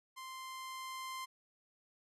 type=tone with level ramp; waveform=sawtooth; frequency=1045 Hz; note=C6; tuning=2 cents flat; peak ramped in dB=-42 to -37 dBFS; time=0.16-1.26 s; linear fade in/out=20 ms; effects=resampled to 32000 Hz